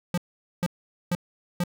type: tone bursts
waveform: square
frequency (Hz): 175.9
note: F3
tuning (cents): +13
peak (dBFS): -23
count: 4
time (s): 0.14-1.638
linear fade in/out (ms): 2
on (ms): 37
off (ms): 450
effects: none